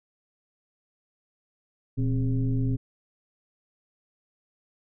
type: tone with frequency modulation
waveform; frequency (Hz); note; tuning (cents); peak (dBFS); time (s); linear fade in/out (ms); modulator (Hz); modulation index
sine; 120.5; B2; -42; -22; 1.97-2.77; 20; 145; 0.96
effects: none